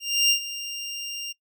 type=tone with ADSR envelope; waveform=25% pulse; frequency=2794 Hz; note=F7; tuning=in tune; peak=-12 dBFS; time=0-1.33 s; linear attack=300 ms; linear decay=92 ms; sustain=-15 dB; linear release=18 ms; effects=noise-tail reverb RT60 0.1 s tail -22 dB re dry